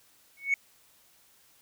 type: tone with exponential growth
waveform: sine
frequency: 2217 Hz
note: C#7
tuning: in tune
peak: -17 dBFS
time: 0.37-0.54 s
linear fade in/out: 2 ms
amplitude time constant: 36 ms
effects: tanh soft clip ceiling -19 dBFS + white hiss -62 dBFS RMS until 1.61 s